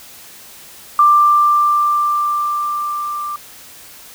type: tone with level ramp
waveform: sine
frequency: 1183 Hz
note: D6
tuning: 12 cents sharp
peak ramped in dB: -6 to -21 dBFS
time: 0.99-3.36 s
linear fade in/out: 2 ms
effects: white hiss -39 dBFS RMS until 4.14 s